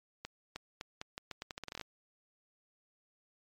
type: accelerating click train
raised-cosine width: 0.2 ms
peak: -23 dBFS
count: 16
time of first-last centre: 0.25-1.812 s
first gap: 310 ms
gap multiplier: 0.81
effects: MP3 96 kbps

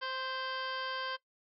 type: harmonic tone with a mistuned harmonic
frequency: 523.3 Hz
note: C5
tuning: in tune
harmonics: 1 / 2 / 3 / 4 / 5 / 6 / 7 / 8 / 9 / 10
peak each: -44 / -40 / -40 / -49 / -51 / -43 / -54 / -54 / -47 / -56 dBFS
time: 0.01-1.17 s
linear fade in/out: 20 ms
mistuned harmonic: 4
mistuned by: -35 cents
effects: noise-tail reverb RT60 0.1 s tail -17 dB re dry

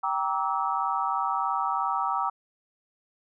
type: tone cluster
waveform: sine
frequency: 780 / 942 / 1156 / 1299 Hz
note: G5 / A#5 / D6 / E6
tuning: -9 / +18 / -28 / -26 cents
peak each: -30 dBFS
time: 0.03-2.3 s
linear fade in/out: 10 ms
effects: none

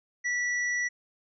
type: tone with hard clipping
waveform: sine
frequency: 1950 Hz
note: B6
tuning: 23 cents flat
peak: -28 dBFS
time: 0.24-0.89 s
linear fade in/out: 20 ms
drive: 9 dB
effects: resampled to 16000 Hz

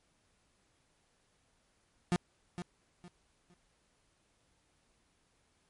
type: tone with echo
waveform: 35% pulse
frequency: 176.7 Hz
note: F3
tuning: 21 cents sharp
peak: -25 dBFS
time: 2.12-2.16 s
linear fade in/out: 0 ms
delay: 460 ms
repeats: 3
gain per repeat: -11 dB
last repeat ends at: 3.54 s
effects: pink hiss -73 dBFS RMS until 5.69 s + MP3 48 kbps

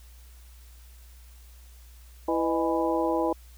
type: harmonic tone with a mistuned harmonic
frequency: 165.5 Hz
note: E3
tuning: 7 cents sharp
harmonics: 2 / 3 / 4 / 5 / 6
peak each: -27 / -29 / -30 / -31 / -32 dBFS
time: 2.28-3.33 s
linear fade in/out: 5 ms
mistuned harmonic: 4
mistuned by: -110 cents
effects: added 60 Hz sine -47 dBFS peak until 3.57 s + white hiss -58 dBFS RMS until 3.57 s

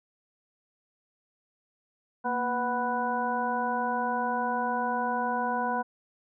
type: harmonic tone with a mistuned harmonic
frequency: 246.9 Hz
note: B3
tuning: in tune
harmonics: 1 / 2 / 3 / 4 / 6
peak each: -34 / -35 / -31 / -30 / -35 dBFS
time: 2.24-5.83 s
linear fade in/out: 20 ms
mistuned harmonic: 1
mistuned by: -85 cents
effects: none

